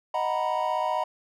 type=chord; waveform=triangle; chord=B major seventh; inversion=first; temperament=equal; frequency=622.3 / 740 / 932.3 / 987.8 Hz; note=D#5 / F#5 / A#5 / B5; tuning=0 / 0 / 0 / 0 cents; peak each=-28 dBFS; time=0.14-1.04 s; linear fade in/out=5 ms; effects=none